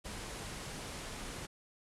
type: low-pass noise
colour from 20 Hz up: pink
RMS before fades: -44 dBFS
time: 0.04-1.47 s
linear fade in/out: 20 ms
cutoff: 11000 Hz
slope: 48 dB/octave
effects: none